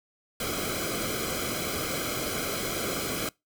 pink noise with comb filter, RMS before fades -31 dBFS, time 0.4-3.29 s, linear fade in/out 2 ms, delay 1.1 ms, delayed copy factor -0.85, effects noise-tail reverb RT60 0.2 s tail -24 dB re dry

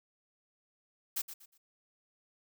blue noise with echo, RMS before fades -34 dBFS, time 1.16-1.22 s, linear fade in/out 10 ms, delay 120 ms, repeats 3, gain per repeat -11 dB, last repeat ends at 1.58 s, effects none

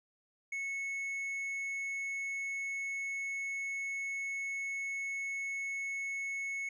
sine tone with tanh clipping, 2200 Hz, C#7, 14 cents flat, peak -36 dBFS, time 0.52-6.69 s, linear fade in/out 5 ms, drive 5 dB, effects none

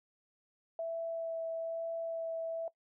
sine tone with vibrato, 659.3 Hz, E5, in tune, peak -34 dBFS, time 0.79-2.68 s, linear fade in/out 2 ms, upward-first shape sine, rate 1.1 Hz, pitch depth 9 cents each way, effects noise-tail reverb RT60 0.1 s tail -20 dB re dry

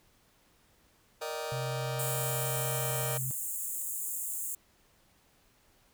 sawtooth chord, Eb major seventh, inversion second, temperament just, 466.7 / 583.4 / 622.3 / 777.8 Hz, Bb4 / D5 / Eb5 / G5, +2 / -12 / 0 / -14 cents, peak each -35 / -38 / -35 / -39 dBFS, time 1.21-3.18 s, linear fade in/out 10 ms
sine tone, 129.7 Hz, C3, 15 cents flat, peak -34 dBFS, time 1.52-3.31 s, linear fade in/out 0 ms
pink high-pass noise, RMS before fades -36 dBFS, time 1.99-4.55 s, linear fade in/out 5 ms, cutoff 6900 Hz, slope 96 dB/octave
effects pink hiss -66 dBFS RMS until 5.93 s

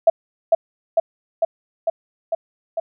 sine tone with echo, 660 Hz, E5, 2 cents sharp, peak -7 dBFS, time 0.07-0.1 s, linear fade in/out 5 ms, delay 450 ms, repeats 6, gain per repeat -2 dB, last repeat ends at 2.8 s, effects none

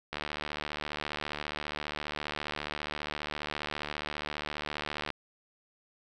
click train, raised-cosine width 0.3 ms, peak -18 dBFS, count 373, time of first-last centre 0.13-5.103 s, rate 74.8 Hz, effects none

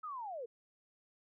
sine linear sweep, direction down, 1301 to 440 Hz, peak -40 dBFS, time 0.03-0.46 s, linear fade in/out 10 ms, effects none

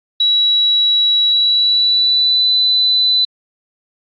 sine tone with pitch glide, 3900 to 4000 Hz, B7 to B7, -23 to +21 cents, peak -10 dBFS, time 0.2-3.25 s, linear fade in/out 5 ms, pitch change +44 cents, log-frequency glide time 1.27-2.51 s, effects AAC 64 kbps

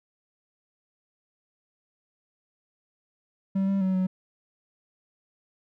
triangle tone with pitch steps, 193.3 / 196 / 188.3 / 186.1 Hz, G3 / G3 / F#3 / F#3, -24 / 0 / +31 / +10 cents, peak -20 dBFS, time 3.55-4.07 s, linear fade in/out 10 ms, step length 130 ms, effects none

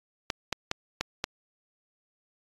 clicks, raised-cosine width 0.2 ms, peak -10 dBFS, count 5, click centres 0.302 / 0.527 / 0.714 / 1.01 / 1.241 s, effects AAC 32 kbps

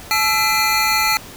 square tone cluster, 861 / 1330 / 2021 / 2392 / 4311 Hz, A5 / E6 / B6 / D7 / C#8, -38 / +15 / +39 / +31 / -49 cents, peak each -22 dBFS, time 0.11-1.17 s, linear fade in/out 0 ms, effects pink hiss -37 dBFS RMS until 1.36 s

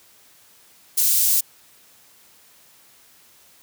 white high-pass noise, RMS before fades -18 dBFS, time 0.97-1.41 s, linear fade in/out 10 ms, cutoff 6200 Hz, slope 12 dB/octave, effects white hiss -53 dBFS RMS until 3.62 s + high-pass 60 Hz 12 dB/octave

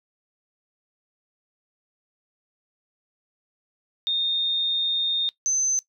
sine tone pair in turn, 3664 / 6162 Hz, A#7 / G8, -31 / -31 cents, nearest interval major sixth, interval 900 cents, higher second, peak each -21 / -20 dBFS, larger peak second, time 4.07-5.29 / 5.46-5.79 s, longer first, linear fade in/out 0 ms, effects noise-tail reverb RT60 0.1 s tail -18 dB re dry

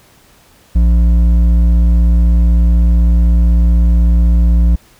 sine tone with hard clipping, 58 Hz, A#1, 8 cents flat, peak -8 dBFS, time 0.75-4.76 s, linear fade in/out 10 ms, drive 7 dB, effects pink hiss -47 dBFS RMS until 4.99 s

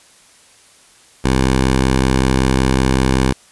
10% pulse tone, 65.3 Hz, C2, 3 cents flat, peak -4 dBFS, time 1.24-3.33 s, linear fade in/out 10 ms, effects white hiss -48 dBFS RMS until 3.51 s + resampled to 24000 Hz

